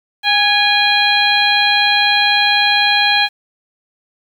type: harmonic tone with a mistuned harmonic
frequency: 816 Hz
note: G#5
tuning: 31 cents flat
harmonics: 1 / 2 / 3 / 4 / 5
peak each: -17 / -17 / -17 / -17 / -17 dBFS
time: 0.23-3.29 s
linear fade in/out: 50 ms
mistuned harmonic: 2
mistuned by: +38 cents
effects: 7-bit